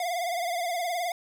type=tone with vibrato; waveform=square; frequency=698.5 Hz; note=F5; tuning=in tune; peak=-28 dBFS; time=0-1.12 s; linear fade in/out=2 ms; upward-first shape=triangle; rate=19 Hz; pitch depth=91 cents each way; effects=none